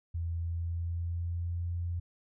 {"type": "tone with pitch glide", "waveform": "sine", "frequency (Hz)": [84, 86.46], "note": ["E2", "F2"], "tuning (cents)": [33, -17], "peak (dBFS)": -31, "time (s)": [0.14, 2], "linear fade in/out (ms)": 10, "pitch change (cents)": 50, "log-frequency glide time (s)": [0.35, 1.66], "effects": []}